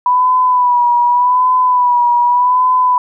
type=tone with vibrato; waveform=sine; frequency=986 Hz; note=B5; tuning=3 cents flat; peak=-8 dBFS; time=0.06-2.98 s; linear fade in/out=2 ms; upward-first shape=sine; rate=0.85 Hz; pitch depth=44 cents each way; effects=none